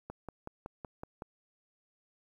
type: click train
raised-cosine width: 1 ms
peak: -27 dBFS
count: 7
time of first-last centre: 0.1-1.221 s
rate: 5.35 Hz
effects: 10-bit